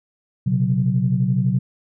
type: chord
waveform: sine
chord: B suspended second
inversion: none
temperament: equal with one note detuned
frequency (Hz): 123.47 / 135.27 / 185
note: B2 / C#3 / F#3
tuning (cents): 0 / -42 / 0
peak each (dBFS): -20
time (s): 0.46-1.59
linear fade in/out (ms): 10
effects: tanh soft clip ceiling -6 dBFS